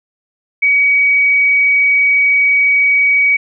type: tone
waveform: sine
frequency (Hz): 2263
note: C#7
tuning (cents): +35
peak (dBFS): -8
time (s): 0.62-3.37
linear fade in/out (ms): 10
effects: none